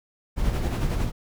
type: noise with tremolo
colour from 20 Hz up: brown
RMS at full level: -22 dBFS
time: 0.36-1.12 s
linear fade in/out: 50 ms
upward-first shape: sine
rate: 11 Hz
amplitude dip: 45%
effects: none